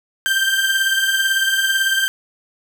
30% pulse beating tone pair, 1568 / 1586 Hz, G6 / G6, 0 / +20 cents, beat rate 18 Hz, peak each -14 / -19 dBFS, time 0.26-2.08 s, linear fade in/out 0 ms, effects none

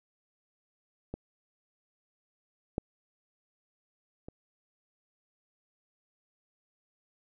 clicks, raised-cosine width 2 ms, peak -23 / -16 / -29 dBFS, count 3, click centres 1.14 / 2.781 / 4.285 s, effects none

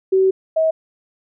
sine tone pair in turn, 380.5 / 639.9 Hz, F#4 / D#5, +48 / +48 cents, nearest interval major sixth, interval 900 cents, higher second, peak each -11 / -13 dBFS, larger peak first, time 0.12-0.31 / 0.56-0.71 s, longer first, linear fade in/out 10 ms, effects none

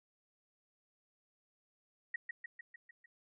sine tone with echo, 1892 Hz, A#6, 25 cents sharp, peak -34 dBFS, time 2.14-2.16 s, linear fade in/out 5 ms, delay 150 ms, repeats 6, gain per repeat -4 dB, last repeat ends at 3.06 s, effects none

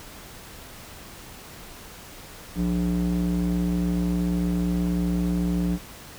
square tone with band-pass filter, 59.1 Hz, A#1, 24 cents sharp, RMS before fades -24 dBFS, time 2.55-5.79 s, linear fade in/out 50 ms, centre 220 Hz, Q 3.9, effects pink hiss -43 dBFS RMS until 6.18 s

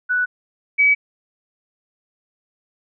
sine tone pair in turn, 1481 / 2279 Hz, F#6 / C#7, +1 / +47 cents, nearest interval perfect fifth, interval 746 cents, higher second, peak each -16 / -11 dBFS, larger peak second, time 0.09-0.26 / 0.78-0.95 s, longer neither, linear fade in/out 20 ms, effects none

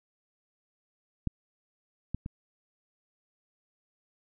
clicks, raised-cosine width 5 ms, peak -16 / -19 / -24 dBFS, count 3, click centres 1.273 / 2.146 / 2.261 s, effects none

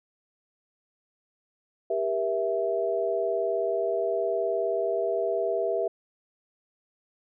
sine chord, E diminished, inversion first, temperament just, 395.6 / 474.7 / 659.3 Hz, G4 / Bb4 / E5, +16 / +31 / 0 cents, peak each -29 / -30 / -27 dBFS, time 1.9-5.88 s, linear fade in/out 5 ms, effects none

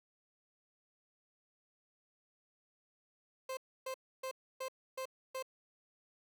30% pulse tone bursts, 523.3 Hz, C5, in tune, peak -36 dBFS, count 6, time 3.49-5.426 s, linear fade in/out 5 ms, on 81 ms, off 290 ms, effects none

